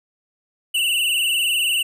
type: tone with vibrato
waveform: square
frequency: 2829 Hz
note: F7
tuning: 22 cents sharp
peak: -18 dBFS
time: 0.74-1.83 s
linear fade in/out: 10 ms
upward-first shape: sine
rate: 20 Hz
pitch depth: 91 cents each way
effects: none